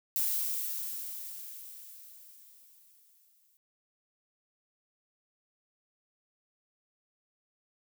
violet noise with exponential decay, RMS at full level -29 dBFS, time 0.16-3.57 s, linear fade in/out 0 ms, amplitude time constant 740 ms, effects none

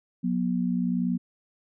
sine tone pair together, 181.3 / 242 Hz, F#3 / B3, -35 / -35 cents, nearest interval perfect fourth, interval 500 cents, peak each -26 dBFS, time 0.23-1.18 s, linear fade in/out 20 ms, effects none

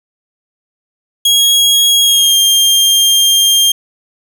sawtooth tone with pitch glide, 3299 to 3201 Hz, G#7 to G7, -12 to +36 cents, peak -4 dBFS, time 1.25-3.72 s, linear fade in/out 5 ms, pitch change -52 cents, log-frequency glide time 2-2.36 s, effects none

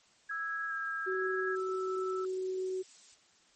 sine tone with vibrato, 1638 Hz, G#6, 24 cents flat, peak -35 dBFS, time 0.29-1.56 s, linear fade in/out 10 ms, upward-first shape square, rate 1.2 Hz, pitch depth 16 cents each way
sine tone, 1318.5 Hz, E6, in tune, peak -38 dBFS, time 0.31-2.25 s, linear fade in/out 2 ms
sine tone with pitch glide, 376.5 to 374.1 Hz, F#4 to F#4, +30 to +19 cents, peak -32 dBFS, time 1.06-2.83 s, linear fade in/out 20 ms, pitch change -11 cents, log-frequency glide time 1.42-2.32 s
violet noise, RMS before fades -48 dBFS, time 1.55-3.16 s, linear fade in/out 20 ms
effects white hiss -65 dBFS RMS until 3.55 s + MP3 32 kbps

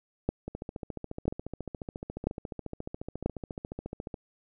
two click trains, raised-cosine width 2 ms, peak -13 / -23 dBFS, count 4 / 53, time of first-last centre 0.29-3.26 / 0.48-4.142 s, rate 1.01 / 14.2 Hz, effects none

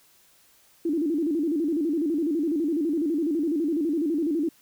sine tone with vibrato, 312.3 Hz, D#4, 7 cents sharp, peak -22 dBFS, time 0.85-4.49 s, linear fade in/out 5 ms, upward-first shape square, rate 12 Hz, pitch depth 130 cents each way, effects white hiss -59 dBFS RMS until 4.61 s

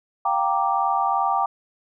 sine chord, G minor seventh, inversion third, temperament equal with one note detuned, 701.3 / 784 / 932.3 / 1174.7 Hz, F5 / G5 / Bb5 / D6, +7 / 0 / 0 / 0 cents, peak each -28 / -22 / -25 / -24 dBFS, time 0.25-1.46 s, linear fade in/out 5 ms, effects none

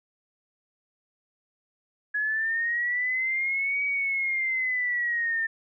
sine linear two-way sweep, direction up then down, 1681 to 2271 to 1794 Hz, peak -24 dBFS, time 2.14-5.47 s, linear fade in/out 10 ms, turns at 3.84 s, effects none

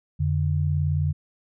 sine tone pair together, 87.86 / 146.83 Hz, F2 / D3, +11 / 0 cents, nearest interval major sixth, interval 889 cents, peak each -23 dBFS, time 0.19-1.13 s, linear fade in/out 20 ms, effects none

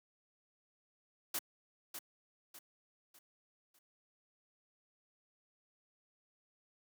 white noise with echo, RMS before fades -37 dBFS, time 1.34-1.39 s, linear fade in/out 5 ms, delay 600 ms, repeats 4, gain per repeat -8 dB, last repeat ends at 3.79 s, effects high-pass 200 Hz 12 dB/octave

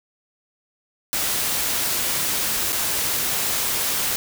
white noise with dropouts, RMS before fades -23 dBFS, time 1.13-4.16 s, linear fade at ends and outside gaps 0 ms, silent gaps 2.722-2.728 s, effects none

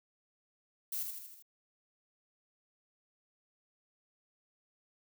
violet noise with echo, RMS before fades -37 dBFS, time 0.92-1.03 s, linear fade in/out 5 ms, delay 79 ms, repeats 5, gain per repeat -4 dB, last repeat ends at 1.425 s, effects none

